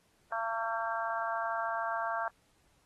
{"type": "harmonic tone", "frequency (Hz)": 226.8, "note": "A#3", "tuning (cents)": -47, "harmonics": [3, 4, 5, 6, 7], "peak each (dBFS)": [-36, -37, -38, -39, -39], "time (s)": [0.32, 2.28], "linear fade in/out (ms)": 2, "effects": ["pink hiss -70 dBFS RMS until 2.85 s", "AAC 32 kbps"]}